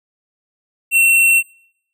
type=tone; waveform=square; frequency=2714 Hz; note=E7; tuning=50 cents sharp; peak=-10 dBFS; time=0.91-1.43 s; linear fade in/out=50 ms; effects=noise-tail reverb RT60 0.7 s tail -25 dB re dry